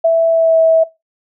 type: tone with pitch glide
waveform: sine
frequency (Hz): 659.3 to 649.5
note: E5 to E5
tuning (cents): 0 to -26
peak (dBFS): -7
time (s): 0.04-0.84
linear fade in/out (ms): 10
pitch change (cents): -26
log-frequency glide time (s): 0.3-0.58
effects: noise-tail reverb RT60 0.2 s tail -18 dB re dry